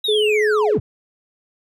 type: linear sweep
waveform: triangle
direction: down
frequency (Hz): 3872 to 67.2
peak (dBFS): -18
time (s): 0.04-0.8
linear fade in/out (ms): 5
type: tone with vibrato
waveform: sine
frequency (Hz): 424.6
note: G#4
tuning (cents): +38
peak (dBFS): -15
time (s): 0.08-0.78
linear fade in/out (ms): 10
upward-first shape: square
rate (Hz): 15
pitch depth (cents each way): 10
effects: none